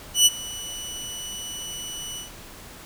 20% pulse tone with ADSR envelope, 2960 Hz, F#7, in tune, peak -6 dBFS, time 0.14-2.31 s, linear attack 120 ms, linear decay 32 ms, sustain -21 dB, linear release 130 ms, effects pink hiss -43 dBFS RMS until 2.85 s

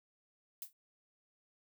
violet noise with exponential decay, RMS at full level -39 dBFS, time 0.62-0.73 s, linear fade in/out 1 ms, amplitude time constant 23 ms, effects none

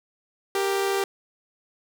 sawtooth tone pair together, 392.9 / 466.2 Hz, G4 / A#4, +4 / 0 cents, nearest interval minor third, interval 296 cents, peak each -19 / -27 dBFS, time 0.55-1.04 s, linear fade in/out 2 ms, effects none

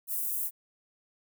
white high-pass noise, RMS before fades -32 dBFS, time 0.07-0.51 s, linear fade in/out 50 ms, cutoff 10000 Hz, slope 24 dB/octave, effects none

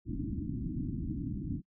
white low-pass noise, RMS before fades -36 dBFS, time 0.05-1.62 s, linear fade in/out 50 ms, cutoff 320 Hz, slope 96 dB/octave, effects noise-tail reverb RT60 0.1 s tail -26 dB re dry

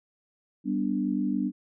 sine chord, G major, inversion none, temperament equal, 196 / 246.9 / 293.7 Hz, G3 / B3 / D4, 0 / 0 / 0 cents, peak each -29 dBFS, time 0.64-1.52 s, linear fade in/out 50 ms, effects none

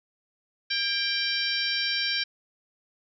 harmonic tone with a mistuned harmonic, 784 Hz, G5, in tune, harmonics 2 / 3 / 4 / 5 / 6 / 7, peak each -32 / -32 / -32 / -32 / -32 / -32 dBFS, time 0.7-2.24 s, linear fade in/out 10 ms, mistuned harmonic 2, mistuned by +47 cents, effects none

